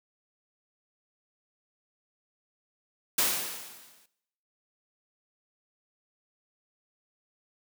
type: noise with exponential decay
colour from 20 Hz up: white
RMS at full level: -23 dBFS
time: 3.18-4.06 s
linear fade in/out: 5 ms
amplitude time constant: 190 ms
effects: noise-tail reverb RT60 0.8 s tail -18 dB re dry + high-pass 150 Hz 12 dB/octave